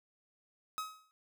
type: tone with exponential decay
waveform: 45% pulse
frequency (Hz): 1272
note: D#6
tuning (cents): +38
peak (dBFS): -33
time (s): 0.78-1.11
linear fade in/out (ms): 0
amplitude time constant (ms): 70
effects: none